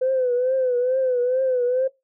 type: tone with vibrato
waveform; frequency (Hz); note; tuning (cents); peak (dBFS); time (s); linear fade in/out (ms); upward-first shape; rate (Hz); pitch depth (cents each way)
sine; 507; B4; +45; -17; 0.01-1.88; 10; triangle; 2.3; 85
effects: noise-tail reverb RT60 0.2 s tail -21 dB re dry + tanh soft clip ceiling -13 dBFS